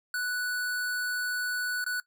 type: tone with dropouts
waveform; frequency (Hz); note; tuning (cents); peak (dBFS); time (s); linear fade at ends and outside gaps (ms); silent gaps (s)
square; 1481; F#6; +1; -29; 0.14-2; 2; 1.842-1.863
effects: noise-tail reverb RT60 0.1 s tail -19 dB re dry